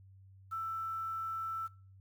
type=tone with quantisation; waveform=sine; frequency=1327 Hz; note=E6; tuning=11 cents sharp; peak=-35 dBFS; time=0.51-1.68 s; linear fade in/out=20 ms; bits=10; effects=noise-tail reverb RT60 0.4 s tail -21 dB re dry + added 96 Hz sine -55 dBFS peak until 2 s